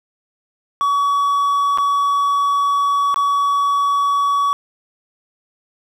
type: tone with dropouts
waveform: triangle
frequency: 1132 Hz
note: C#6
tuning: 36 cents sharp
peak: -12 dBFS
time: 0.81-4.53 s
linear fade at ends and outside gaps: 0 ms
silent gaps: 1.775-1.784 / 3.143-3.16 s
effects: none